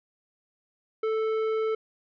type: tone with tanh clipping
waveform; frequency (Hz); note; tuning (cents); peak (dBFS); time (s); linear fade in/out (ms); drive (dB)
sine; 440; A4; 0; -26; 1.03-1.75; 5; 11
effects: none